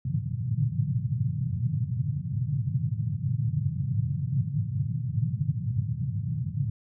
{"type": "band-pass noise", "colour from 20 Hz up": "white", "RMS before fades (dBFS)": -28, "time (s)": [0.05, 6.7], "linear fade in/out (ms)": 5, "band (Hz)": [100, 150], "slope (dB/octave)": 48, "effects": []}